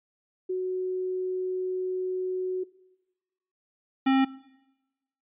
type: tone pair in turn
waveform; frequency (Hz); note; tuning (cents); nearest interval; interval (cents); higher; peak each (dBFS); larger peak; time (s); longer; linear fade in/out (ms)
sine / square; 370 / 266.9; F#4 / C4; 0 / +35; tritone; 565; first; -26 / -20; second; 0.49-2.64 / 4.06-4.25; first; 10
effects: noise-tail reverb RT60 1.0 s tail -20 dB re dry + resampled to 8000 Hz